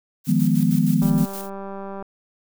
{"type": "noise with tremolo", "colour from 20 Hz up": "blue", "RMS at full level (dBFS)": -35, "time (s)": [0.24, 1.5], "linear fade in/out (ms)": 50, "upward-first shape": "square", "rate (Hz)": 6.4, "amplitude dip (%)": 55}
{"type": "chord", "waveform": "sine", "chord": "F half-diminished seventh", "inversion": "third", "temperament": "equal", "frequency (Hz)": [155.56, 174.61, 207.7, 246.9], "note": ["Eb3", "F3", "Ab3", "Cb4"], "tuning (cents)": [0, 0, 0, 0], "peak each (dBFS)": -21, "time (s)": [0.27, 1.26], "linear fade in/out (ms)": 20}
{"type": "click train", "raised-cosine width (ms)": 1, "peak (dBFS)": -21, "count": 198, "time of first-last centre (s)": [1.02, 2.025], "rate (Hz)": 196}
{"effects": []}